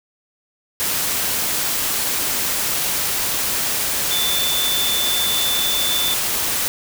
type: tone in noise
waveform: sine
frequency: 3524 Hz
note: A7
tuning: 2 cents sharp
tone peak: -20 dBFS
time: 4.11-6.14 s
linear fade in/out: 0 ms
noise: white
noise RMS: -21 dBFS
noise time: 0.8-6.68 s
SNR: -2 dB
effects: none